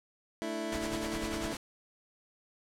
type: chord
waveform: 25% pulse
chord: A suspended fourth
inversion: none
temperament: equal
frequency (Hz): 220 / 293.7 / 329.6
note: A3 / D4 / E4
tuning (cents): 0 / 0 / 0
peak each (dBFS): -36 / -38 / -33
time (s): 0.42-1.53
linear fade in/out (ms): 0
type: noise with tremolo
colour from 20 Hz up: pink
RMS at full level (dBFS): -37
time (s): 0.72-1.57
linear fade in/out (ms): 2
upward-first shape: sine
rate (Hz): 10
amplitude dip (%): 70
effects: low-pass 10000 Hz 12 dB/octave